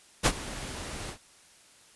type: noise with ADSR envelope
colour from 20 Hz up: pink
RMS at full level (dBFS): -20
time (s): 0.23-1.18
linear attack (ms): 29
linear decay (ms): 57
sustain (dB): -18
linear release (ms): 88
effects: white hiss -57 dBFS RMS until 1.95 s + resampled to 24000 Hz